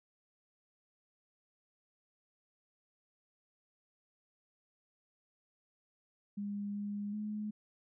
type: tone with pitch steps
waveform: sine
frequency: 203.3 / 204.6 / 211.3 Hz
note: G#3 / G#3 / G#3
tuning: -37 / -26 / +30 cents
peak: -36 dBFS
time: 6.37-7.51 s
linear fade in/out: 10 ms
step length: 380 ms
effects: none